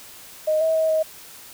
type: tone with pitch steps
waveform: sine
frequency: 621 / 643 / 638 / 631 Hz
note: D#5 / E5 / D#5 / D#5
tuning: -3 / -43 / +43 / +24 cents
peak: -17 dBFS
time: 0.47-1.03 s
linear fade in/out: 10 ms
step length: 140 ms
effects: white hiss -43 dBFS RMS until 1.53 s